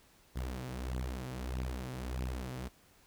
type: beating tone pair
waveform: sawtooth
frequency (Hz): 62.7 / 64.3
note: B1 / C2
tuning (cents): +27 / -30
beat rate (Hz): 1.6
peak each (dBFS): -35 / -36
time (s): 0.35-2.69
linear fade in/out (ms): 20
effects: pink hiss -64 dBFS RMS until 3.06 s